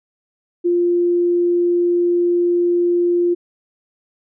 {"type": "tone", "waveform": "sine", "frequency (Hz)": 349.2, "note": "F4", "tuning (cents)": 0, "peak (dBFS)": -13, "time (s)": [0.64, 3.35], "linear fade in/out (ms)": 20, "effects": []}